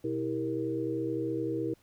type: tone cluster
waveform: sine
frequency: 123.2 / 324.3 / 394.1 / 467.6 Hz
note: B2 / E4 / G4 / A#4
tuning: -4 / -28 / +9 / +5 cents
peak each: -39 / -32 / -37 / -35 dBFS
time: 0.04-1.74 s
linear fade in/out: 5 ms
effects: pink hiss -66 dBFS RMS until 1.82 s